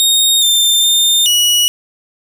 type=tone with pitch steps; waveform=sawtooth; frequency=3712 / 3589 / 3620 / 2925 Hz; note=A#7 / A7 / A7 / F#7; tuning=-8 / +34 / +48 / -21 cents; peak=-6 dBFS; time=0-1.68 s; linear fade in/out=0 ms; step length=420 ms; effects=none